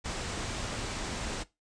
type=low-pass noise; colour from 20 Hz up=pink; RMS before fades=-36 dBFS; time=0.04-1.44 s; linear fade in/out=20 ms; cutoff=8800 Hz; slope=48 dB/octave; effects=noise-tail reverb RT60 0.2 s tail -18 dB re dry + resampled to 22050 Hz

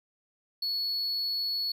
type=tone; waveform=triangle; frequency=4393 Hz; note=C#8; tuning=16 cents flat; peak=-27 dBFS; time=0.62-1.72 s; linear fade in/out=5 ms; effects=none

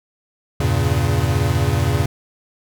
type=chord; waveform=square; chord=E diminished seventh; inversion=none; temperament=equal; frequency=82.41 / 98 / 116.54 / 138.59 Hz; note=E2 / G2 / Bb2 / Db3; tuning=0 / 0 / 0 / 0 cents; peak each=-22 dBFS; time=0.6-2.06 s; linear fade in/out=5 ms; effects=none

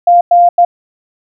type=tone bursts at uneven times; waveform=sine; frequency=698.5 Hz; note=F5; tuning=in tune; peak=-3 dBFS; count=3; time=0.07-0.21 / 0.31-0.49 / 0.58-0.65 s; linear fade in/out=5 ms; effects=none

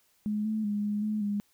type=tone with pitch steps; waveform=sine; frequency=210.6 / 217.2 / 206.5 / 207.6 / 213.3 / 204.5 Hz; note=G#3 / A3 / G#3 / G#3 / G#3 / G#3; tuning=+24 / -22 / -10 / 0 / +46 / -26 cents; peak=-27 dBFS; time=0.26-1.4 s; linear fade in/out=0 ms; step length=190 ms; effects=white hiss -68 dBFS RMS until 1.53 s

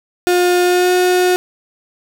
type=tone with pitch glide; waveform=35% pulse; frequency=356.6 to 362.6 Hz; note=F4 to F#4; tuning=+36 to -35 cents; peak=-9 dBFS; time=0.27-1.36 s; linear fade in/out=0 ms; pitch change=+29 cents; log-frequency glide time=0.63-0.92 s; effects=none

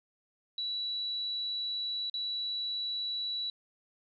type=tone with dropouts; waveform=sine; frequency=3932 Hz; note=B7; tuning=8 cents flat; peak=-32 dBFS; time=0.58-3.5 s; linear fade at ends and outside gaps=2 ms; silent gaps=2.098-2.14 s; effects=none

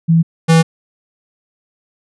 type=tone pair in turn; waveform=sine / square; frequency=164.81 / 163.29 Hz; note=E3 / E3; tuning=0 / -16 cents; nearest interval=unison; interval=16 cents; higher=first; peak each=-7 dBFS; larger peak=neither; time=0.08-0.23 / 0.48-0.63 s; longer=neither; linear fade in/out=20 ms; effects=resampled to 24000 Hz

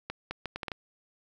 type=accelerating click train; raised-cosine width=0.3 ms; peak=-18 dBFS; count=7; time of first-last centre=0.1-0.718 s; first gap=210 ms; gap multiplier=0.7; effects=9-bit

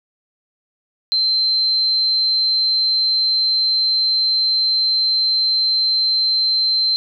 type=tone; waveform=sine; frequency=4110 Hz; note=C8; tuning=32 cents flat; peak=-14 dBFS; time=1.12-6.96 s; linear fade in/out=0 ms; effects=none

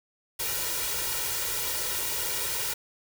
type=noise with comb filter; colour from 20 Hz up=white; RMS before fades=-30 dBFS; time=0.39-2.74 s; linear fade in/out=10 ms; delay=2.1 ms; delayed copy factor=+0.8; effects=none

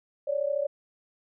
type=tone pair together; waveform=sine; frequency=554 / 587.5 Hz; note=C#5 / D5; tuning=-1 / +1 cents; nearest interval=minor second; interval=102 cents; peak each=-28 dBFS; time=0.27-0.67 s; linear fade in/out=10 ms; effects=none

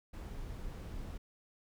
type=noise; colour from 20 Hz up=brown; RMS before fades=-43 dBFS; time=0.13-1.18 s; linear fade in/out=10 ms; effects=none

